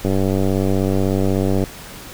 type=click train; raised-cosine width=2 ms; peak=-6 dBFS; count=154; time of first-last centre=0.05-1.639 s; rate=96.3 Hz; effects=pink hiss -36 dBFS RMS until 2.13 s